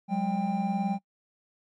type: tone cluster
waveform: triangle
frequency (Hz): 184 / 203.2 / 793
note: F#3 / G#3 / G5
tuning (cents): -9 / -38 / +20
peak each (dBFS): -28 / -27 / -29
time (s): 0.08-0.99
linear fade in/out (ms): 50
effects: noise-tail reverb RT60 0.1 s tail -25 dB re dry + MP3 48 kbps